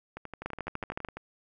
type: two click trains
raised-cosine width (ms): 0.5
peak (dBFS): -24 / -18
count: 13 / 9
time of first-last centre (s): 0.17-1.17 / 0.46-1.048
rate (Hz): 12 / 13.6
effects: none